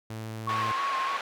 sawtooth tone, 110.7 Hz, A2, 11 cents sharp, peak -31 dBFS, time 0.1-0.72 s, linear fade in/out 5 ms
sine tone with vibrato, 1088 Hz, C#6, 33 cents flat, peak -27 dBFS, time 0.47-1.17 s, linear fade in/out 5 ms, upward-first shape square, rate 3.3 Hz, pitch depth 31 cents each way
pink band-pass noise, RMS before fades -35 dBFS, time 0.49-1.21 s, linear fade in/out 2 ms, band 910 to 2600 Hz, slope 12 dB/octave
effects none

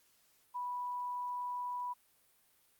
sine tone, 984 Hz, B5, 7 cents flat, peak -36 dBFS, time 0.54-1.94 s, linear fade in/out 20 ms, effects white hiss -70 dBFS RMS until 2.79 s + Opus 48 kbps

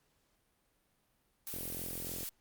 blue noise, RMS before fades -41 dBFS, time 1.47-2.29 s, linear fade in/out 0 ms
click train, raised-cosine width 2 ms, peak -32 dBFS, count 31, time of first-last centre 1.54-2.231 s, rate 43.4 Hz
effects pink hiss -75 dBFS RMS until 2.4 s + Opus 48 kbps

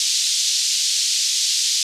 pink band-pass noise, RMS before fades -20 dBFS, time 0-1.83 s, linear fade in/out 2 ms, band 3800 to 7200 Hz, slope 24 dB/octave, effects resampled to 32000 Hz

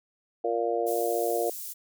harmonic tone, 116.54 Hz, A#2, in tune, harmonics 3 / 4 / 5 / 6, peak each -32 / -28 / -32 / -30 dBFS, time 0.44-1.5 s, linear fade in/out 5 ms
white high-pass noise, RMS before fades -38 dBFS, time 0.86-1.74 s, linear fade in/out 20 ms, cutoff 7800 Hz, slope 12 dB/octave
effects none

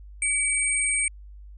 sine tone pair together, 2280 / 8561 Hz, C#7 / C9, +48 / +39 cents, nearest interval octave + major seventh, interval 2291 cents, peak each -26 / -23 dBFS, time 0.22-1.08 s, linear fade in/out 2 ms, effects added 50 Hz sine -41 dBFS peak until 1.57 s

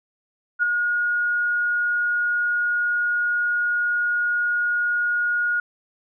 sine tone with ADSR envelope, 1439 Hz, F#6, 49 cents flat, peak -14 dBFS, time 0.59-5.6 s, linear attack 40 ms, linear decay 4 ms, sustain -5 dB, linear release 3 ms, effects none

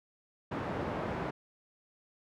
pink band-pass noise, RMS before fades -36 dBFS, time 0.51-1.31 s, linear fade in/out 10 ms, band 110 to 1300 Hz, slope 12 dB/octave, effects none

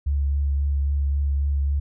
sine tone with vibrato, 70.5 Hz, C#2, 30 cents sharp, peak -19 dBFS, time 0.06-1.8 s, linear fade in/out 10 ms, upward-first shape triangle, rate 3.7 Hz, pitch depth 22 cents each way, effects none

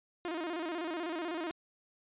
sawtooth tone with vibrato, 333.1 Hz, E4, 18 cents sharp, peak -31 dBFS, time 0.25-1.51 s, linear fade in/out 0 ms, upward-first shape square, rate 16 Hz, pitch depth 97 cents each way, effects resampled to 8000 Hz

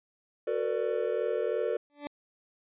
triangle chord, B minor seventh, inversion second, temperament equal with one note detuned, 370 / 451.1 / 493.9 / 587.3 Hz, F#4 / A4 / B4 / D5, 0 / +43 / 0 / 0 cents, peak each -33 / -29 / -31 / -32 dBFS, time 0.47-1.77 s, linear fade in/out 5 ms
20% pulse tone with exponential growth, 290.6 Hz, D4, 18 cents flat, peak -27 dBFS, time 1.9-2.07 s, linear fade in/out 0 ms, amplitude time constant 35 ms
effects resampled to 8000 Hz

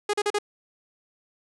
sawtooth tone bursts, 413.8 Hz, G#4, 6 cents flat, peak -18 dBFS, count 4, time 0.09-0.387 s, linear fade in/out 5 ms, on 45 ms, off 39 ms, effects resampled to 24000 Hz + 9-bit

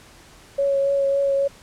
sine tone with vibrato, 554.4 Hz, C#5, in tune, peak -17 dBFS, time 0.58-1.48 s, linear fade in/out 10 ms, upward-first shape triangle, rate 3.6 Hz, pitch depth 17 cents each way, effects pink hiss -48 dBFS RMS until 1.62 s + low-pass 10000 Hz 12 dB/octave

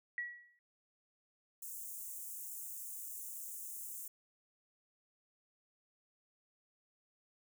sine tone with exponential decay, 1928 Hz, B6, 42 cents flat, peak -34 dBFS, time 0.18-0.59 s, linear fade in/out 1 ms, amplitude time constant 89 ms
white high-pass noise, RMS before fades -46 dBFS, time 1.62-4.08 s, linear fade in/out 5 ms, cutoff 6700 Hz, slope 48 dB/octave
effects none

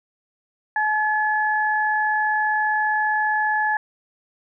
sine tone pair together, 855 / 1710 Hz, A5 / A6, -50 / -50 cents, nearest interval octave, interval 1200 cents, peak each -21 dBFS, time 0.76-3.77 s, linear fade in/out 2 ms, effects none

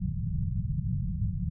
white low-pass noise, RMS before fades -30 dBFS, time 0-1.5 s, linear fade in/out 20 ms, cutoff 190 Hz, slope 96 dB/octave, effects none

